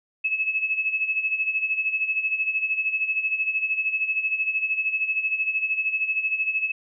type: tone with tremolo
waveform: sine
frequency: 2590 Hz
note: E7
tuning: 31 cents flat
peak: -19 dBFS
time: 0.24-6.72 s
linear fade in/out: 10 ms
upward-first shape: sine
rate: 13 Hz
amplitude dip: 70%
effects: none